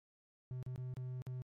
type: tone with dropouts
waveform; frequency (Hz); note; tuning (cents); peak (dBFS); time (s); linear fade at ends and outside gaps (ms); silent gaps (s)
triangle; 127; B2; +49; -38; 0.51-1.42; 0; 0.627-0.663 / 0.76-0.778 / 0.939-0.969 / 1.22-1.268
effects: MP3 64 kbps